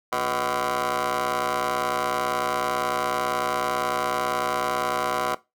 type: ring-modulated tone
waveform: 15% pulse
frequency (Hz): 130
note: C3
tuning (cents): -11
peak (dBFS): -14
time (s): 0.12-5.35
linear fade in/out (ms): 5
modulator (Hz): 881
effects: noise-tail reverb RT60 0.2 s tail -17 dB re dry